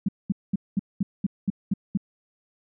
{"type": "tone bursts", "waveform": "sine", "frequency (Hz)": 196, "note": "G3", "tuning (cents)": 0, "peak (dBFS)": -19, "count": 9, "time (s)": [0.06, 1.974], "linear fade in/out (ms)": 5, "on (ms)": 26, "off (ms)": 210, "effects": []}